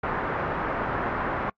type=low-pass noise; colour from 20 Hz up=white; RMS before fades=-28 dBFS; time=0.03-1.5 s; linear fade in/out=5 ms; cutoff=1500 Hz; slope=24 dB/octave; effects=noise-tail reverb RT60 0.1 s tail -25 dB re dry + MP3 48 kbps